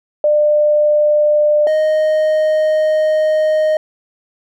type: tone pair in turn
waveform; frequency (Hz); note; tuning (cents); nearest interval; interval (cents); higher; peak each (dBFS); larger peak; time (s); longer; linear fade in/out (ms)
sine / triangle; 598 / 620.4; D5 / D#5; +31 / -5; minor second; 64; second; -9; neither; 0.24-1.67 / 1.67-3.77; second; 2
effects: none